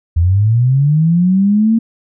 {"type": "linear sweep", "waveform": "sine", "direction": "up", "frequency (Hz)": [80, 230], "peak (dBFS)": -8, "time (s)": [0.16, 1.79], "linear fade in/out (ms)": 10, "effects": []}